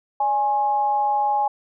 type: tone with amplitude modulation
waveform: sine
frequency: 830.6 Hz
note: G#5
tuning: in tune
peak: -15 dBFS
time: 0.2-1.48 s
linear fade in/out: 5 ms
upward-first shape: sine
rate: 246 Hz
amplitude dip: 55%
effects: none